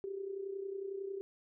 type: tone with amplitude modulation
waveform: sine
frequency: 391.4 Hz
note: G4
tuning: 3 cents flat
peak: -35 dBFS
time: 0.04-1.21 s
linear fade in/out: 0 ms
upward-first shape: sine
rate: 31 Hz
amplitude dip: 65%
effects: none